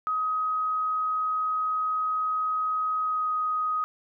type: tone with pitch glide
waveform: sine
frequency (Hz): 1262 to 1252.6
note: D#6 to D#6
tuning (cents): +24 to +11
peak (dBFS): -24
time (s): 0.07-3.84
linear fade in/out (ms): 0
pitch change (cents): -13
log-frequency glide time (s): 3.01-3.3
effects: none